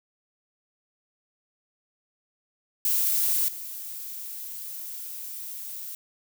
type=noise with level steps; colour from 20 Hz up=violet; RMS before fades=-24 / -37 dBFS; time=2.85-5.95 s; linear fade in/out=2 ms; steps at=3.48 s; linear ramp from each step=5 ms; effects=none